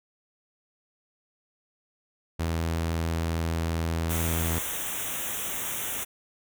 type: tone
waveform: sawtooth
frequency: 82.41 Hz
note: E2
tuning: in tune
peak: -22 dBFS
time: 2.39-4.59 s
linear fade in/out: 10 ms
type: band-stop noise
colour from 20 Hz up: white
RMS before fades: -32 dBFS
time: 4.09-6.05 s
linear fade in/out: 20 ms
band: 3700 to 5800 Hz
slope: 96 dB/octave
effects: none